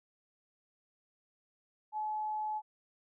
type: tone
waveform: sine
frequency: 856 Hz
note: A5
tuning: 48 cents flat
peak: -33 dBFS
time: 1.92-2.62 s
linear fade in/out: 50 ms
effects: none